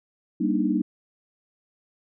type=chord; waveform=sine; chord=Eb major seventh; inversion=first; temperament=just; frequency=194.45 / 233.3 / 291.7 / 311.1 Hz; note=G3 / Bb3 / D4 / Eb4; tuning=-14 / +2 / -12 / 0 cents; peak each=-26 dBFS; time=0.4-0.82 s; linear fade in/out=10 ms; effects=none